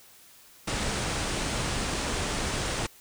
pink low-pass noise, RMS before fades -30 dBFS, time 0.67-2.87 s, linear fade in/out 10 ms, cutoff 9700 Hz, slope 96 dB/octave, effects white hiss -54 dBFS RMS until 3 s

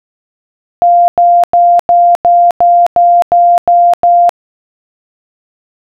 sine tone bursts, 697 Hz, F5, 4 cents flat, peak -3 dBFS, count 10, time 0.82-4.293 s, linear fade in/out 0 ms, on 260 ms, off 97 ms, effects none

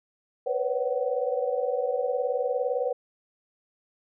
sine tone cluster, 487.5 / 507 / 565 / 752 Hz, B4 / B4 / C#5 / F#5, -23 / +45 / +33 / +28 cents, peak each -30 / -28 / -30 / -34 dBFS, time 0.46-2.93 s, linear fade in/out 10 ms, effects none

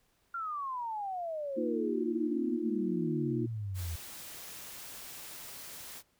sine exponential sweep, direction down, 1400 to 79.7 Hz, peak -34 dBFS, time 0.34-3.96 s, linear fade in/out 5 ms
sine chord, Bb suspended fourth, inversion none, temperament equal, 233.1 / 311.1 / 349.2 Hz, Bb3 / Eb4 / F4, 0 / 0 / 0 cents, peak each -35 dBFS, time 1.56-3.47 s, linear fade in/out 20 ms
white noise, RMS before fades -46 dBFS, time 3.74-6.03 s, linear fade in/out 50 ms
effects pink hiss -72 dBFS RMS until 6.19 s

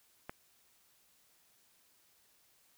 click, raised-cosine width 0.5 ms, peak -26 dBFS, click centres 0.295 s, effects white hiss -69 dBFS RMS until 2.77 s

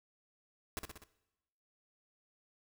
pink noise with echo, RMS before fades -39 dBFS, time 0.77-0.79 s, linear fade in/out 0 ms, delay 62 ms, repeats 4, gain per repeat -4 dB, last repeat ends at 1.038 s, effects noise-tail reverb RT60 1.0 s tail -19 dB re dry

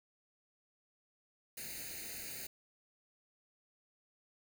white noise with comb filter, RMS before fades -45 dBFS, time 1.57-2.47 s, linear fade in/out 5 ms, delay 0.45 ms, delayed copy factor +0.95, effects none

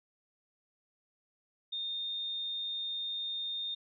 sine tone, 3651 Hz, A#7, 37 cents flat, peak -34 dBFS, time 1.72-3.75 s, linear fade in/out 10 ms, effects none

